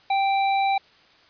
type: tone with hard clipping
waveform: sine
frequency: 784 Hz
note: G5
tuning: in tune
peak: -21 dBFS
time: 0.1-0.78 s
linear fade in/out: 5 ms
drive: 17 dB
effects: white hiss -55 dBFS RMS until 1.29 s + resampled to 11025 Hz